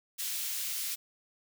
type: high-pass noise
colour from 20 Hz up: white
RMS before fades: -35 dBFS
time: 0.18-0.96 s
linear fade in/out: 20 ms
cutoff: 2400 Hz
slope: 12 dB/octave
effects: none